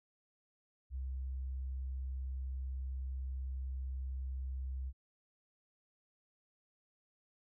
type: tone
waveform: sine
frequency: 65.41 Hz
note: C2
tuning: in tune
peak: -37 dBFS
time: 0.9-4.93 s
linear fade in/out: 50 ms
effects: none